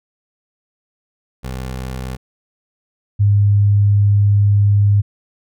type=tone pair in turn; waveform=20% pulse / sine; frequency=64.2 / 101.91 Hz; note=C2 / G#2; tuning=-32 / -32 cents; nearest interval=minor sixth; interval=800 cents; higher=second; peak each=-19 / -9 dBFS; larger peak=second; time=1.43-2.17 / 3.19-5.02 s; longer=second; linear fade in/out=20 ms; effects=none